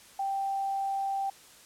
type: tone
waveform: sine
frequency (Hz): 784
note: G5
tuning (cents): 0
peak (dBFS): -28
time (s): 0.19-1.3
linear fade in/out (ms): 5
effects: white hiss -54 dBFS RMS until 1.65 s + low-pass 11000 Hz 12 dB/octave